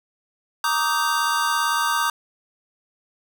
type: chord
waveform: square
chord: Eb major seventh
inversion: second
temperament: just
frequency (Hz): 933.4 / 1166.7 / 1244.5 / 1555.6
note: Bb5 / D6 / Eb6 / G6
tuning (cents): +2 / -12 / 0 / -14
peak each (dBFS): -26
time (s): 0.64-2.1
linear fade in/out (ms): 2
effects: none